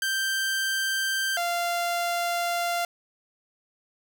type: tone pair in turn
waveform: sawtooth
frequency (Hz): 1568 / 693.2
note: G6 / F5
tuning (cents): 0 / -13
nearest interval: octave + major second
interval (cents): 1413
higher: first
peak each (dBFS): -21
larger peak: neither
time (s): 0.02-1.37 / 1.37-2.85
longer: second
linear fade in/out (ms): 2
effects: none